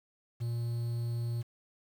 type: tone with quantisation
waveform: triangle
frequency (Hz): 118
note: A#2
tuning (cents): +22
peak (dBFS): -29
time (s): 0.4-1.43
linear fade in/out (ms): 20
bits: 9
effects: none